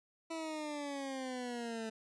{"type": "exponential sweep", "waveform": "20% pulse", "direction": "down", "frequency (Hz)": [329.6, 220], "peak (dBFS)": -34, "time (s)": [0.3, 1.9], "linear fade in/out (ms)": 10, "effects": ["resampled to 22050 Hz"]}